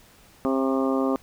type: harmonic tone with a mistuned harmonic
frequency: 133.4 Hz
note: C3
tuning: 34 cents sharp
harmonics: 2 / 3 / 4 / 5 / 6 / 7 / 8 / 9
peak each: -23 / -28 / -28 / -33 / -36 / -39 / -34 / -34 dBFS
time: 0.45-1.16 s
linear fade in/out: 0 ms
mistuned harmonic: 8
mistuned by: +15 cents
effects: pink hiss -54 dBFS RMS until 1.22 s

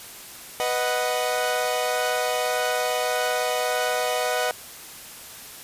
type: chord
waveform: sawtooth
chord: B major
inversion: none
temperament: equal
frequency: 493.9 / 622.3 / 740 Hz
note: B4 / D#5 / F#5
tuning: 0 / 0 / 0 cents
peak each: -23 dBFS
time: 0.6-4.51 s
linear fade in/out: 0 ms
effects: white hiss -41 dBFS RMS until 5.63 s + resampled to 32000 Hz

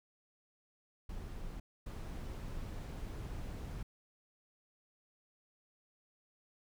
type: noise bursts at uneven times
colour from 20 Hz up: brown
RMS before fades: -43 dBFS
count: 2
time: 1.09-1.6 / 1.86-3.83 s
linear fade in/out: 5 ms
effects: none

